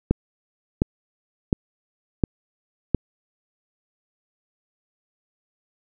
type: click train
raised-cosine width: 3 ms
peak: -4 dBFS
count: 5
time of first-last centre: 0.11-2.947 s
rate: 1.41 Hz
effects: none